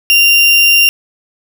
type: tone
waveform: 35% pulse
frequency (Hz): 2779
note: F7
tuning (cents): -9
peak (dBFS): -4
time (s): 0.1-0.89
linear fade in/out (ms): 0
effects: none